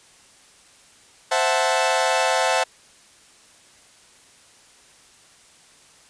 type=chord; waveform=sawtooth; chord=F# half-diminished seventh; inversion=second; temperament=equal; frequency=523.3 / 659.3 / 740 / 880 Hz; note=C5 / E5 / F#5 / A5; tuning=0 / 0 / 0 / 0 cents; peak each=-20 dBFS; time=1.31-2.64 s; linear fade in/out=10 ms; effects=white hiss -52 dBFS RMS until 6.09 s + resampled to 22050 Hz